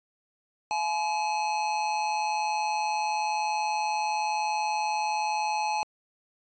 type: tone with amplitude modulation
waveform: square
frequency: 850 Hz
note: G#5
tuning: 40 cents sharp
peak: -24 dBFS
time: 0.71-5.83 s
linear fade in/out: 0 ms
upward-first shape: sine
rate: 161 Hz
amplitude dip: 55%
effects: resampled to 16000 Hz